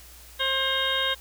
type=harmonic tone with a mistuned harmonic; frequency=532 Hz; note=C5; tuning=29 cents sharp; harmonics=1 / 2 / 3 / 4 / 5 / 6 / 7; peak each=-32 / -32 / -29 / -34 / -34 / -29 / -28 dBFS; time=0.39-1.15 s; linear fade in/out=20 ms; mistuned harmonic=5; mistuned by=+120 cents; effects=added 60 Hz sine -49 dBFS peak until 1.2 s + white hiss -49 dBFS RMS until 1.2 s